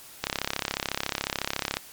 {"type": "click train", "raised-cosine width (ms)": 0.2, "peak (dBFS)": -8, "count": 53, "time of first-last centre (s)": [0.24, 1.769], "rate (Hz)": 34, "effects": ["white hiss -47 dBFS RMS until 1.92 s", "MP3 96 kbps"]}